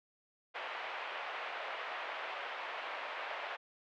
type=band-pass noise; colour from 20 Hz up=pink; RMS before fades=-42 dBFS; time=0.54-3.57 s; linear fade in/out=20 ms; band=590 to 2900 Hz; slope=24 dB/octave; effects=none